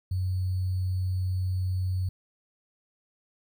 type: tone with sample-and-hold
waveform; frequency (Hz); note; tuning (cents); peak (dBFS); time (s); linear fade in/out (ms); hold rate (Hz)
sine; 92.5; F#2; 0; -25; 0.11-2.09; 5; 4410
effects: none